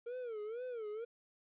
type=tone with vibrato; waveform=triangle; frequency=460.7 Hz; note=A#4; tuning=20 cents flat; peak=-38 dBFS; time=0.06-1.05 s; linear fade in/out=10 ms; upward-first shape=sine; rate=2.1 Hz; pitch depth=170 cents each way; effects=resampled to 8000 Hz + 13-bit